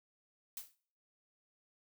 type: noise with exponential decay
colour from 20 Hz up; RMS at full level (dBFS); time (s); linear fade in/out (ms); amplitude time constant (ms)
blue; -40; 0.57-0.75; 1; 38
effects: noise-tail reverb RT60 0.5 s tail -20 dB re dry